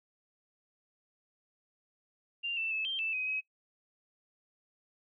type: tone with pitch steps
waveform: sine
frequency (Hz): 2787 / 2664 / 2606 / 3157 / 2644 / 2519 / 2545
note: F7 / E7 / E7 / G7 / E7 / D#7 / D#7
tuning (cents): -4 / +18 / -20 / +12 / +5 / +21 / +39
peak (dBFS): -31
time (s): 2.43-3.41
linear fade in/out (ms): 20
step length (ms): 140
effects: noise-tail reverb RT60 0.1 s tail -19 dB re dry